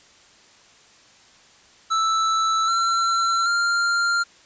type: tone with pitch steps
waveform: square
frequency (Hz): 1318.5 / 1354.8 / 1392.1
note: E6 / E6 / F6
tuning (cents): 0 / +47 / -6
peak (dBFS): -19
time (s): 1.9-4.24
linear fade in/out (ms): 20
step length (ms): 780
effects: white hiss -52 dBFS RMS until 4.45 s + resampled to 16000 Hz